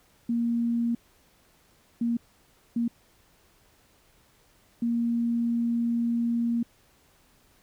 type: tone bursts at uneven times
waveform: sine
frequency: 234.5 Hz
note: A#3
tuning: 11 cents sharp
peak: -23 dBFS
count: 4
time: 0.29-0.95 / 2.01-2.17 / 2.76-2.88 / 4.82-6.63 s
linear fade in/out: 5 ms
effects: pink hiss -62 dBFS RMS until 7.62 s